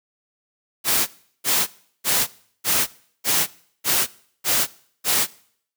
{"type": "noise bursts", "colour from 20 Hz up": "white", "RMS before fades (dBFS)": -19, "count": 8, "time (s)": [0.84, 5.27], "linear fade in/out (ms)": 50, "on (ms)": 230, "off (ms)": 370, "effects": ["noise-tail reverb RT60 0.6 s tail -21 dB re dry", "high-pass 100 Hz 12 dB/octave"]}